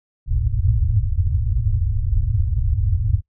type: low-pass noise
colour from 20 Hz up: white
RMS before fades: -19 dBFS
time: 0.26-3.22 s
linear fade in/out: 50 ms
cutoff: 120 Hz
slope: 96 dB/octave
effects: noise-tail reverb RT60 0.1 s tail -18 dB re dry